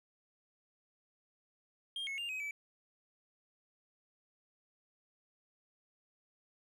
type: tone with pitch steps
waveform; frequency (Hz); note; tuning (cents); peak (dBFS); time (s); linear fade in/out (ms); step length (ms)
triangle; 3214 / 2188 / 2800 / 2531 / 2304; G7 / C#7 / F7 / D#7 / D7; +43 / -23 / +4 / +29 / -34; -36; 1.96-2.51; 2; 110
effects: none